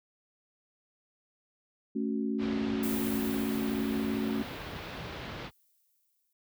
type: chord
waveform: sine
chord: F# minor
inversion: first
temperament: equal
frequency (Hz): 220 / 277.2 / 370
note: A3 / C#4 / F#4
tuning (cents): 0 / 0 / 0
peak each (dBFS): -31 / -33 / -37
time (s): 1.95-4.43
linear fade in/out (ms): 10
type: low-pass noise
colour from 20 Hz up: pink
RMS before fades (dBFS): -40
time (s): 2.38-5.51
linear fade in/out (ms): 50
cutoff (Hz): 4100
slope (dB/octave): 24
type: noise with exponential decay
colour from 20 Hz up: violet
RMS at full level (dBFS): -37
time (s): 2.83-6.33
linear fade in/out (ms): 2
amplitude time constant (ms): 760
effects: high-pass 60 Hz 12 dB/octave